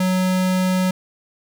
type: tone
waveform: square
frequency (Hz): 185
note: F#3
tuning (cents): 0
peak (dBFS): -17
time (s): 0-0.91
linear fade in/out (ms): 5
effects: none